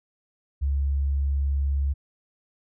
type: tone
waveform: sine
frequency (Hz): 69.6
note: C#2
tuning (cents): +8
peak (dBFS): -21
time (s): 0.61-1.94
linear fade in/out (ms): 20
effects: none